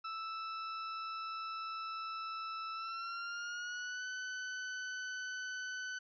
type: tone with pitch glide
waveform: 40% pulse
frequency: 1318.5 to 1505.8 Hz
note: E6 to F#6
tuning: 0 to +30 cents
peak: -39 dBFS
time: 0.04-5.99 s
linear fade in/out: 10 ms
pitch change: +230 cents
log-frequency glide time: 2.73-4.07 s
effects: resampled to 16000 Hz